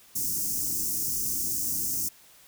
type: band-stop noise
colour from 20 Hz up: white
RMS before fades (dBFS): -29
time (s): 0.15-2.09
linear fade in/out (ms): 10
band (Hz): 360 to 5400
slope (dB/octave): 48
effects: white hiss -55 dBFS RMS until 2.47 s